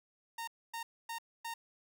sawtooth tone bursts, 921 Hz, A#5, 21 cents flat, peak -35 dBFS, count 4, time 0.38-1.54 s, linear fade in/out 5 ms, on 95 ms, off 260 ms, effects none

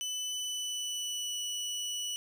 25% pulse tone with pitch glide, 3000 to 2952 Hz, F#7 to F#7, +23 to -5 cents, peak -30 dBFS, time 0.01-2.16 s, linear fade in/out 0 ms, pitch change -28 cents, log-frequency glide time 0.27-1.4 s, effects none

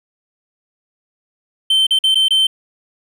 triangle tone with dropouts, 3100 Hz, G7, 20 cents flat, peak -9 dBFS, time 1.7-2.47 s, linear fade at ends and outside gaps 5 ms, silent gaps 1.868-1.907 / 1.989-2.038 / 2.146-2.154 / 2.284-2.306 s, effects none

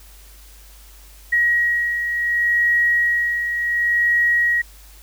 sine beating tone pair, 1900 / 1900.69 Hz, A#6 / A#6, +33 / +33 cents, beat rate 0.69 Hz, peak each -25 / -16 dBFS, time 1.32-4.62 s, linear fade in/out 10 ms, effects added 50 Hz sine -43 dBFS peak until 5.02 s + white hiss -48 dBFS RMS until 5.02 s

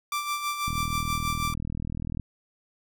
sawtooth tone with tremolo, 1174.7 Hz, D6, in tune, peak -22 dBFS, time 0.12-1.54 s, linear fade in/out 2 ms, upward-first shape sine, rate 6.2 Hz, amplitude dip 55%
click train, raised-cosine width 5 ms, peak -20 dBFS, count 62, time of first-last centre 0.68-2.197 s, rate 40.2 Hz
effects none

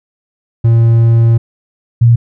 triangle / sine tone pair in turn, 115.3 / 117.72 Hz, A#2 / A#2, -19 / +17 cents, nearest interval unison, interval 36 cents, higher second, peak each -3 dBFS, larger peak neither, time 0.64-1.38 / 2.01-2.16 s, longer first, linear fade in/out 10 ms, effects none

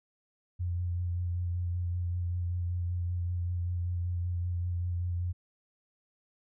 sine tone with vibrato, 88 Hz, F2, 14 cents sharp, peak -29 dBFS, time 0.59-5.33 s, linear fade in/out 20 ms, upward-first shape sine, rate 5.2 Hz, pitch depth 23 cents each way, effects none

